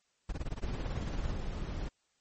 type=noise with tremolo; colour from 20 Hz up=brown; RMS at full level=-33 dBFS; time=0.29-1.34 s; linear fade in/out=2 ms; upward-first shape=sine; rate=18 Hz; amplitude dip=100%
type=noise; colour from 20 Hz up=brown; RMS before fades=-37 dBFS; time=0.63-1.89 s; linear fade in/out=10 ms
effects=white hiss -75 dBFS RMS until 2.2 s + MP3 32 kbps